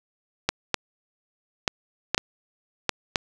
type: clicks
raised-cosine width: 0.2 ms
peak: -3 dBFS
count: 7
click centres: 0.49 / 0.743 / 1.678 / 2.146 / 2.179 / 2.893 / 3.158 s
effects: none